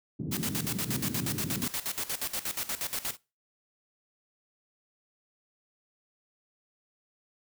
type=band-pass noise; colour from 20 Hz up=pink; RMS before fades=-35 dBFS; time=0.19-1.68 s; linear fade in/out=10 ms; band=120 to 300 Hz; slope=24 dB/octave
type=noise with tremolo; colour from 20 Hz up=white; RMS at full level=-32 dBFS; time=0.31-3.17 s; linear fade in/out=20 ms; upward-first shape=square; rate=8.4 Hz; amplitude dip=80%
effects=noise-tail reverb RT60 0.3 s tail -23 dB re dry